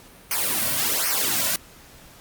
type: noise with flanger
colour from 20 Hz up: white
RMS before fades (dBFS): -23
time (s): 0.31-1.56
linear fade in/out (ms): 2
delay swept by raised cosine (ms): 0.26 to 2.46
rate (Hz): 1.3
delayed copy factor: -0.9
effects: pink hiss -48 dBFS RMS until 2.2 s + Opus 48 kbps